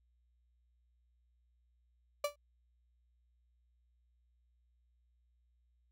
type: tone with exponential decay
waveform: 35% pulse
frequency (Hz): 582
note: D5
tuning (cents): -16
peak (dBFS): -27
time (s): 2.24-2.36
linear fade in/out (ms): 5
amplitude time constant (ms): 24
effects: added 60 Hz sine -70 dBFS peak until 5.91 s